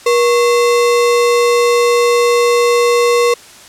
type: tone with sample-and-hold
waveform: sine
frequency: 478.5 Hz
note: A#4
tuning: 45 cents sharp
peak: -8 dBFS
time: 0.06-3.34 s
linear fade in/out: 5 ms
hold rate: 1575 Hz
effects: white hiss -38 dBFS RMS until 3.68 s + low-pass 9000 Hz 12 dB/octave